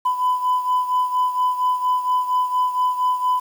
sine beating tone pair, 1001 / 1005.3 Hz, B5 / B5, +23 / +30 cents, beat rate 4.3 Hz, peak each -17 / -22 dBFS, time 0.05-3.4 s, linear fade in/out 10 ms, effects tanh soft clip ceiling -13 dBFS + 7-bit

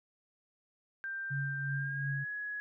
sine tone with pitch glide, 1575 to 1678.3 Hz, G6 to G#6, +8 to +18 cents, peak -36 dBFS, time 1.04-2.6 s, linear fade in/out 0 ms, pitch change +110 cents, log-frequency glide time 1.66-2.26 s
sine tone with tremolo, 138.59 Hz, C#3, in tune, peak -32 dBFS, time 1.3-2.25 s, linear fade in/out 20 ms, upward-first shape triangle, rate 2.8 Hz, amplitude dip 55%
effects none

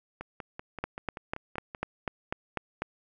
two click trains, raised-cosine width 0.5 ms, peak -23 / -15 dBFS, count 9 / 9, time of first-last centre 0.21-1.748 / 0.84-2.82 s, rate 5.2 / 4.04 Hz, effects none

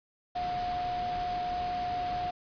sine tone in noise, 718 Hz, F5, 48 cents sharp, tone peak -30 dBFS, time 0.35-2.31 s, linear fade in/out 10 ms, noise pink, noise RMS -41 dBFS, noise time 0.35-2.31 s, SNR +8 dB, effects resampled to 11025 Hz

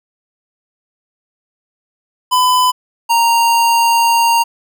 square tone pair in turn, 1005 / 929 Hz, B5 / A#5, +30 / -6 cents, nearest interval minor second, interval 136 cents, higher first, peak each -10 dBFS, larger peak neither, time 2.31-2.72 / 3.09-4.44 s, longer second, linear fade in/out 20 ms, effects none

